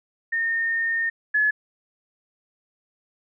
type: tone pair in turn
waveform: sine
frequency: 1830 / 1707 Hz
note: A#6 / G#6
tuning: -32 / +47 cents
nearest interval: minor second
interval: 121 cents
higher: first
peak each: -21 / -17 dBFS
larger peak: second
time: 0.32-1.1 / 1.34-1.51 s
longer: first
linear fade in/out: 10 ms
effects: none